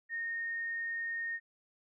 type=tone; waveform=sine; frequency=1845 Hz; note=A#6; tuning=18 cents flat; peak=-34 dBFS; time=0.09-1.4 s; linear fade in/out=50 ms; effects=none